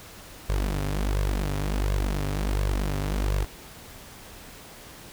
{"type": "tone with flanger", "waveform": "sawtooth", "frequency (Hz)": 49.24, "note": "G1", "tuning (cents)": 8, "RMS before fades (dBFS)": -26, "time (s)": [0.49, 3.45], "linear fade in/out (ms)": 10, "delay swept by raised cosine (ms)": [1.8, 7.4], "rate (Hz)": 1.4, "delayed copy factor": 0.85, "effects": ["pink hiss -45 dBFS RMS until 5.12 s"]}